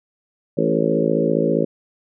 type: harmonic tone with a mistuned harmonic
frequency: 55 Hz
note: A1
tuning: in tune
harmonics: 3 / 4 / 5 / 6 / 7 / 8 / 9 / 10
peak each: -24 / -24 / -24 / -24 / -24 / -24 / -24 / -24 dBFS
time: 0.57-1.65 s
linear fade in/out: 10 ms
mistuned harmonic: 8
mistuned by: +15 cents
effects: none